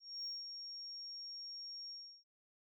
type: tone with ADSR envelope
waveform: sine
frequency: 5560 Hz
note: F8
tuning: 9 cents flat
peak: -39 dBFS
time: 0-2.24 s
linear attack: 250 ms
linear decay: 190 ms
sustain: -6 dB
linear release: 340 ms
effects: tanh soft clip ceiling -35 dBFS